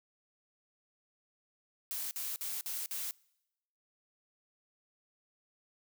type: noise bursts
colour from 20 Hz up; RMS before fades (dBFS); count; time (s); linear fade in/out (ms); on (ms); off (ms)
blue; -38; 5; 1.91-3.11; 0; 200; 50
effects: noise-tail reverb RT60 0.9 s tail -25 dB re dry